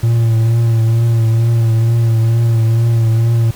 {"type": "tone with vibrato", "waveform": "triangle", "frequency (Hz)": 114.6, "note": "A#2", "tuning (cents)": -29, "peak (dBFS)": -7, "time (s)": [0.03, 3.51], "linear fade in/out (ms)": 5, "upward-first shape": "triangle", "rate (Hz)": 2.2, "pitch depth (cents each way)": 38, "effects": ["pink hiss -36 dBFS RMS until 3.55 s"]}